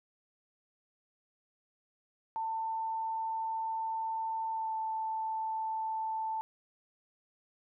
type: tone with pitch glide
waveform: sine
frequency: 893 to 883.3 Hz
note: A5 to A5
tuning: +25 to +6 cents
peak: -32 dBFS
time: 2.36-6.41 s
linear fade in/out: 0 ms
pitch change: -19 cents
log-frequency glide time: 4.51-4.74 s
effects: none